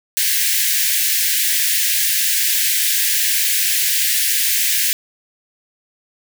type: high-pass noise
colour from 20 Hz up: white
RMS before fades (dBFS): -17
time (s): 0.17-4.93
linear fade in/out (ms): 0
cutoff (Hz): 1600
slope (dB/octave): 96
effects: none